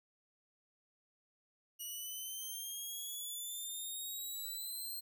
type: exponential sweep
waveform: 5% pulse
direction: up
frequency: 2900 to 4200 Hz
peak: -34 dBFS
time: 1.79-5.01 s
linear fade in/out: 20 ms
effects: none